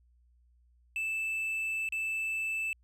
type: tone with dropouts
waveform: triangle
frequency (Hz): 2637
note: E7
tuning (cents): 0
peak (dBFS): -29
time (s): 0.96-2.73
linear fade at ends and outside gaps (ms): 1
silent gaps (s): 1.889-1.923
effects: added 60 Hz sine -62 dBFS peak until 2.83 s